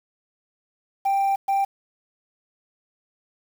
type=tone bursts at uneven times; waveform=sine; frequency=787 Hz; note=G5; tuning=7 cents sharp; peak=-16 dBFS; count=2; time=1.05-1.36 / 1.48-1.65 s; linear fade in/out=10 ms; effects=tanh soft clip ceiling -17 dBFS + 7-bit